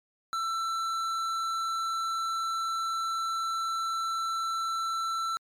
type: tone with tanh clipping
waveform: sine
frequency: 1336 Hz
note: E6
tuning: 23 cents sharp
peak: -30 dBFS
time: 0.33-5.37 s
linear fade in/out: 0 ms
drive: 13 dB
effects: MP3 96 kbps